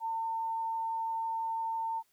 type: tone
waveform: sine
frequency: 903 Hz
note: A5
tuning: 45 cents sharp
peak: -31 dBFS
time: 0-2.03 s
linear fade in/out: 50 ms
effects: white hiss -72 dBFS RMS until 2.12 s